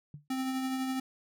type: tone with exponential decay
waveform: sine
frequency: 146.83 Hz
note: D3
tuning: in tune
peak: -38 dBFS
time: 0.14-0.28 s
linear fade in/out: 2 ms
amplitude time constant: 29 ms
type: tone with tremolo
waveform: square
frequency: 261.7 Hz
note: C4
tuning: in tune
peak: -30 dBFS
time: 0.3-1 s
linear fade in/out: 5 ms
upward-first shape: triangle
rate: 12 Hz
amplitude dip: 35%
effects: none